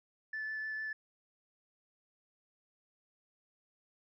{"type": "tone with vibrato", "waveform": "sine", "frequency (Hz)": 1745, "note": "A6", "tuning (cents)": -15, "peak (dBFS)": -35, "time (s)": [0.33, 0.93], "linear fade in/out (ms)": 5, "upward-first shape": "triangle", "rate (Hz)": 6.6, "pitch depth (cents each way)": 10, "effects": ["tanh soft clip ceiling -33 dBFS"]}